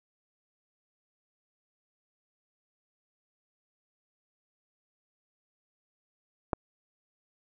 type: clicks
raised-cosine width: 1 ms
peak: -12 / -29 dBFS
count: 2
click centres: 6.532 / 6.535 s
effects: none